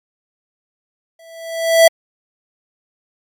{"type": "tone with exponential growth", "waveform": "square", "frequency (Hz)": 659.3, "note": "E5", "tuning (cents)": 0, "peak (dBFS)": -4, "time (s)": [1.19, 1.88], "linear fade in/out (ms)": 5, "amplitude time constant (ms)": 150, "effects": ["MP3 64 kbps"]}